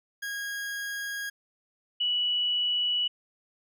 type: tone pair in turn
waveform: 40% pulse / sine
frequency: 1639 / 2945 Hz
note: G#6 / F#7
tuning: -23 / -9 cents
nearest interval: minor seventh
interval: 1014 cents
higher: second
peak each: -31 / -24 dBFS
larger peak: second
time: 0.22-1.3 / 2-3.08 s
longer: neither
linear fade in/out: 10 ms
effects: none